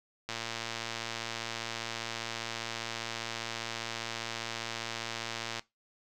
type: click train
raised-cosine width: 0.2 ms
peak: -18 dBFS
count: 611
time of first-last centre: 0.29-5.594 s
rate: 115 Hz
effects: noise-tail reverb RT60 0.2 s tail -20 dB re dry